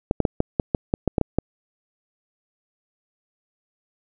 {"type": "clicks", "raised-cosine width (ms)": 2, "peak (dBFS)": -5, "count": 11, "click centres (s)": [0.111, 0.203, 0.252, 0.404, 0.598, 0.748, 0.939, 1.077, 1.182, 1.213, 1.386], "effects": []}